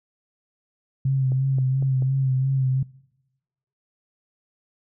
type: tone with vibrato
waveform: sine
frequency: 132.6 Hz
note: C3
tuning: 23 cents sharp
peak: -18 dBFS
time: 1.05-2.83 s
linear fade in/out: 5 ms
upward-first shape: sine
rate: 2.9 Hz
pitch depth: 36 cents each way
type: clicks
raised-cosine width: 2 ms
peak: -24 dBFS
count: 4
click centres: 1.32 / 1.585 / 1.825 / 2.023 s
effects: noise-tail reverb RT60 1.0 s tail -23 dB re dry